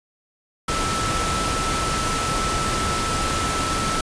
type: tone in noise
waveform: sine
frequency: 1318.5 Hz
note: E6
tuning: in tune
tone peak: -25 dBFS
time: 0.68-4.01 s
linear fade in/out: 5 ms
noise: pink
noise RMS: -24 dBFS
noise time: 0.68-4.01 s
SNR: -4 dB
effects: resampled to 22050 Hz